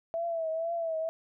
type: tone with vibrato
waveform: sine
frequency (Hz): 659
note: E5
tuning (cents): -1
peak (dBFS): -29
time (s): 0.14-1.09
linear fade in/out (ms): 0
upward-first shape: triangle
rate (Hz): 2.1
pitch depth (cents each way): 66
effects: none